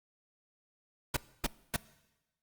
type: noise bursts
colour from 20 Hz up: pink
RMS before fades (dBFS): -30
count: 3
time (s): 1.14-1.764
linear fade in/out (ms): 5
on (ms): 28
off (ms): 270
effects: noise-tail reverb RT60 1.0 s tail -20 dB re dry + Opus 48 kbps